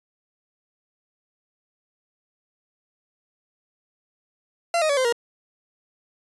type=tone with pitch steps; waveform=40% pulse; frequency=683 / 622.7 / 567.7 / 517.6 / 471.9 Hz; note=F5 / D#5 / C#5 / C5 / A#4; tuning=-39 / +1 / +41 / -19 / +21 cents; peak=-18 dBFS; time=4.74-5.125 s; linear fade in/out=2 ms; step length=77 ms; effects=resampled to 24000 Hz